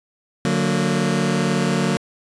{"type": "chord", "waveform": "sawtooth", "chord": "D augmented", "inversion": "none", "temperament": "just", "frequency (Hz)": [146.83, 183.54, 229.4], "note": ["D3", "F#3", "A#3"], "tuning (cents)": [0, -14, -28], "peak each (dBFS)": [-19, -17, -18], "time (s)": [0.45, 1.97], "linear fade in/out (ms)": 0, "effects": ["resampled to 22050 Hz"]}